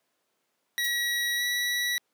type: tone with pitch glide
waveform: 25% pulse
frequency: 1918 to 1942.5 Hz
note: A#6 to B6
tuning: +49 to -29 cents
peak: -22 dBFS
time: 0.78-1.98 s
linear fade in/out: 0 ms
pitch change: +22 cents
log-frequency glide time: 1.37-1.42 s
type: noise with exponential decay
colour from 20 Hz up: violet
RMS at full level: -30 dBFS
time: 0.84-0.95 s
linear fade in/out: 5 ms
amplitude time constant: 23 ms
effects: pink hiss -75 dBFS RMS until 2.13 s + high-pass 300 Hz 12 dB/octave